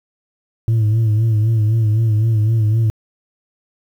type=tone with vibrato; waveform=sine; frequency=110 Hz; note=A2; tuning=in tune; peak=-9 dBFS; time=0.68-2.9 s; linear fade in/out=0 ms; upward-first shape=sine; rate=3.9 Hz; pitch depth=68 cents each way; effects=tanh soft clip ceiling -11 dBFS + 8-bit